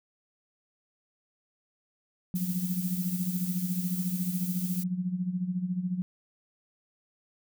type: tone with tremolo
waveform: sine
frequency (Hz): 181.4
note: F#3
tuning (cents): -34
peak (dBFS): -25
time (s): 2.34-6.02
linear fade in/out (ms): 0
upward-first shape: sine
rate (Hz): 14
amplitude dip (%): 70
type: noise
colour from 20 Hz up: violet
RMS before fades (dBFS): -38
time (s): 2.35-4.84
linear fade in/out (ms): 10
effects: none